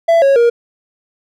triangle tone with pitch steps, 668 / 550 / 471.5 Hz, E5 / C#5 / A#4, +23 / -14 / +20 cents, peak -5 dBFS, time 0.08-0.5 s, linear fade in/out 10 ms, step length 140 ms, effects none

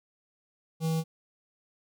square tone with notch filter, 161.3 Hz, E3, 37 cents flat, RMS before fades -28 dBFS, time 0.8-1.04 s, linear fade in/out 50 ms, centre 1700 Hz, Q 0.74, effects none

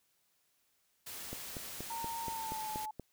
white noise, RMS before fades -45 dBFS, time 1.06-2.86 s, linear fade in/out 10 ms
click train, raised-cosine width 2 ms, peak -28 dBFS, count 8, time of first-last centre 1.33-2.997 s, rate 4.2 Hz
sine tone with pitch glide, 919 to 862.4 Hz, A#5 to A5, -25 to -35 cents, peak -38 dBFS, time 1.9-2.91 s, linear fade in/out 5 ms, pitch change -110 cents, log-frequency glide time 2.24-2.69 s
effects white hiss -75 dBFS RMS until 3.12 s

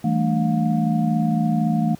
sine tone cluster, 163.6 / 197.3 / 221.3 / 293.7 / 712 Hz, E3 / G3 / A3 / D4 / F5, -13 / +11 / +10 / 0 / +33 cents, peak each -21 / -28 / -20 / -29 / -28 dBFS, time 0.04-1.95 s, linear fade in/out 5 ms, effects pink hiss -50 dBFS RMS until 1.99 s + high-pass 80 Hz 12 dB/octave

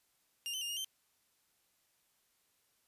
sawtooth tone with pitch steps, 2810 / 3049 / 2813 / 2854 / 3113 Hz, F7 / G7 / F7 / F7 / G7, +10 / -49 / +12 / +37 / -13 cents, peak -34 dBFS, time 0.46-0.845 s, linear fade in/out 0 ms, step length 77 ms, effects white hiss -75 dBFS RMS until 2.87 s + resampled to 32000 Hz

